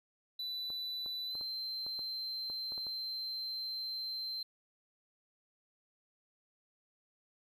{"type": "tone with pitch glide", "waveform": "triangle", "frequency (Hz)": [3982, 4113], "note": ["B7", "C8"], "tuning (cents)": [14, -30], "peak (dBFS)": -36, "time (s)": [0.39, 4.43], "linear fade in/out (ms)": 5, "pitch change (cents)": 56, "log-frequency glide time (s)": [1.26, 1.38]}
{"type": "clicks", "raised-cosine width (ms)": 1, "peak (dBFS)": -38, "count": 10, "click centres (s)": [0.703, 1.061, 1.353, 1.411, 1.865, 1.992, 2.5, 2.721, 2.779, 2.868]}
{"effects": []}